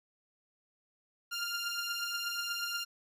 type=beating tone pair; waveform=15% pulse; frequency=1396 / 1404.3 Hz; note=F6 / F6; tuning=-1 / +9 cents; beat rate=8.3 Hz; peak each=-29 / -33 dBFS; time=1.31-2.85 s; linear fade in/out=20 ms; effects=resampled to 32000 Hz